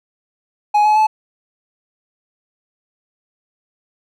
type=tone with pitch steps; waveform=triangle; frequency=836 / 850.6 / 865.5 Hz; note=G#5 / G#5 / A5; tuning=+11 / +41 / -29 cents; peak=-8 dBFS; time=0.74-1.07 s; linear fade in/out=10 ms; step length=110 ms; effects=none

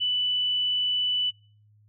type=tone; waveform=sine; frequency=2981 Hz; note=F#7; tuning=12 cents sharp; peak=-23 dBFS; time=0-1.31 s; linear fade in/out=20 ms; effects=noise-tail reverb RT60 0.4 s tail -22 dB re dry + added 105 Hz sine -56 dBFS peak until 1.88 s

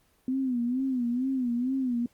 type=tone with vibrato; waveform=sine; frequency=251.9 Hz; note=B3; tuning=34 cents sharp; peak=-25 dBFS; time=0.28-2.06 s; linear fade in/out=2 ms; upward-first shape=sine; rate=2.2 Hz; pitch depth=110 cents each way; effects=pink hiss -66 dBFS RMS until 2.13 s + Opus 24 kbps

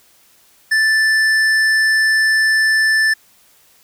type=tone with hard clipping; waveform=triangle; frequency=1760 Hz; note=A6; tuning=in tune; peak=-13 dBFS; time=0.71-3.14 s; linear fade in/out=10 ms; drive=13 dB; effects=white hiss -52 dBFS RMS until 3.83 s

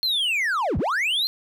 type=linear two-way sweep; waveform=triangle; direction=down then up; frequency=4265 to 47.77 to 4265 Hz; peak=-19 dBFS; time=0.03-1.27 s; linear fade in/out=0 ms; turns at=0.78 s; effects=none

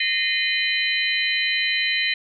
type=tone cluster; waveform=sine; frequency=1849 / 2060 / 2458 / 3060 / 4020 Hz; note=A#6 / C7 / D#7 / G7 / B7; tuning=-15 / -28 / -22 / -42 / +30 cents; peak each=-26 dBFS; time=0-2.14 s; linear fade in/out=5 ms; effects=none

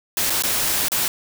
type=noise with dropouts; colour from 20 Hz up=white; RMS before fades=-21 dBFS; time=0.17-1.08 s; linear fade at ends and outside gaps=1 ms; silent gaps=0.298-0.303 / 0.423-0.436 / 0.884-0.918 s; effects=none

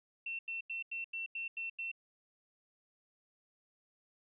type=tone bursts; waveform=sine; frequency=2700 Hz; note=E7; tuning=41 cents sharp; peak=-37 dBFS; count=8; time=0.26-1.916 s; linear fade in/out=5 ms; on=130 ms; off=88 ms; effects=none

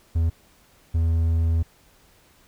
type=tone bursts at uneven times; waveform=triangle; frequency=82.2 Hz; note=E2; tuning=4 cents flat; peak=-16 dBFS; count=2; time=0.15-0.3 / 0.94-1.63 s; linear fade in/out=10 ms; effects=pink hiss -57 dBFS RMS until 2.47 s

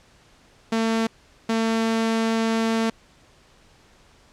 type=tone pair in turn; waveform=sawtooth; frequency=225.3 / 225.3 Hz; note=A3 / A3; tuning=+41 / +41 cents; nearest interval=unison; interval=0 cents; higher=neither; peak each=-16 dBFS; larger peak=neither; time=0.72-1.07 / 1.49-2.9 s; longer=second; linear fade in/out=5 ms; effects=pink hiss -55 dBFS RMS until 4.32 s + low-pass 7000 Hz 12 dB/octave

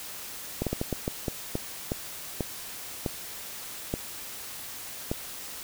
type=slowing click train; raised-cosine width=2 ms; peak=-14 dBFS; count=13; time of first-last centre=0.62-5.115 s; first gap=47 ms; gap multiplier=1.34; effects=white hiss -40 dBFS RMS until 5.63 s

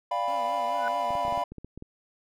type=chord; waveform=triangle; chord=G dominant seventh; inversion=second; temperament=equal with one note detuned; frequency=587.3 / 698.5 / 800.9 / 987.8 Hz; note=D5 / F5 / G5 / B5; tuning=0 / 0 / +37 / 0 cents; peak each=-32 / -28 / -33 / -27 dBFS; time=0.11-1.44 s; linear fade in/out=5 ms
type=tone with vibrato; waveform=15% pulse; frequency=260 Hz; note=C4; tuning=11 cents flat; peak=-36 dBFS; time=0.28-1.42 s; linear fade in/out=0 ms; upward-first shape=triangle; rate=4.7 Hz; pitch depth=180 cents each way
type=tone with exponential growth; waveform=sine; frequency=1480 Hz; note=F#6; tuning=in tune; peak=-26 dBFS; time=0.71-0.88 s; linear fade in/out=0 ms; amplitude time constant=36 ms
type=clicks; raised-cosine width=3 ms; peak=-28 dBFS; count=11; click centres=1.106 / 1.153 / 1.251 / 1.281 / 1.325 / 1.376 / 1.52 / 1.583 / 1.646 / 1.776 / 1.824 s
effects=none

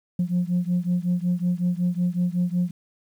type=beating tone pair; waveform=sine; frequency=175.3 / 180.7 Hz; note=F3 / F#3; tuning=+7 / -41 cents; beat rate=5.4 Hz; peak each=-22 / -23 dBFS; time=0.19-2.71 s; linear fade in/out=5 ms; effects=tanh soft clip ceiling -16 dBFS + 9-bit

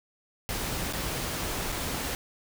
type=noise with dropouts; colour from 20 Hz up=pink; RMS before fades=-32 dBFS; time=0.49-2.15 s; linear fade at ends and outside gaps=0 ms; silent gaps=0.926-0.934 / 1.72-1.724 s; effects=none

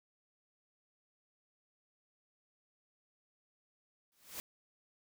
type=noise with exponential growth; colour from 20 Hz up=white; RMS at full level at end=-40 dBFS; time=4.12-4.4 s; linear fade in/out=0 ms; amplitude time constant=60 ms; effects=none

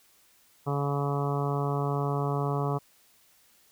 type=harmonic tone; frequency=142.1 Hz; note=C#3; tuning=43 cents sharp; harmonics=1 / 2 / 3 / 4 / 5 / 6 / 7 / 8 / 9; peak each=-28 / -37 / -33 / -40 / -36 / -40 / -39 / -37 / -43 dBFS; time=0.66-2.79 s; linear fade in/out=20 ms; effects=white hiss -62 dBFS RMS until 3.71 s

